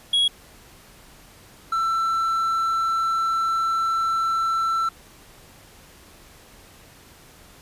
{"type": "tone pair in turn", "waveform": "triangle", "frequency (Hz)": [3322, 1336.7], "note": ["G#7", "E6"], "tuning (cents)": [0, 24], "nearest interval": "octave + major third", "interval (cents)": 1576, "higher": "first", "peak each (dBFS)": [-15, -18], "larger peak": "first", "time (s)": [[0.13, 0.28], [1.72, 4.89]], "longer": "second", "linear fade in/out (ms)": 5, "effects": ["pink hiss -49 dBFS RMS until 7.61 s", "resampled to 32000 Hz"]}